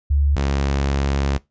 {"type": "tone pair in turn", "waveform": ["sine", "sawtooth"], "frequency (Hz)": [71.3, 69.27], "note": ["C#2", "C#2"], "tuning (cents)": [49, -1], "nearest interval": "minor second", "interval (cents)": 50, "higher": "first", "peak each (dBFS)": -14, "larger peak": "neither", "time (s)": [[0.1, 0.36], [0.36, 1.38]], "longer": "second", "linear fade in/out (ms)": 10, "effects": ["noise-tail reverb RT60 0.2 s tail -21 dB re dry", "resampled to 16000 Hz"]}